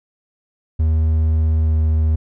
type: tone with pitch glide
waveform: triangle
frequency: 79.1 to 78.51 Hz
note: D#2 to D#2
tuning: +29 to +16 cents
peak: -11 dBFS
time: 0.79-2.16 s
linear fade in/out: 10 ms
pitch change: -13 cents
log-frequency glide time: 1.6-1.75 s
effects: none